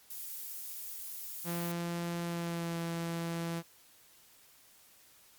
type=noise; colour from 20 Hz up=violet; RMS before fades=-42 dBFS; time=0.1-1.72 s; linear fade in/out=5 ms
type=tone with pitch glide; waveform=sawtooth; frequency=171.3 to 167.87 Hz; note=F3 to E3; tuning=-33 to +32 cents; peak=-30 dBFS; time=1.44-3.63 s; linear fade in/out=50 ms; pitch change=-35 cents; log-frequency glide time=2.23-2.79 s
effects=white hiss -61 dBFS RMS until 5.38 s + MP3 96 kbps